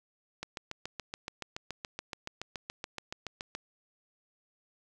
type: click train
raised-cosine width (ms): 0.2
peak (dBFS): -20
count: 23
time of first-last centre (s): 0.43-3.551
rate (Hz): 7.05
effects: none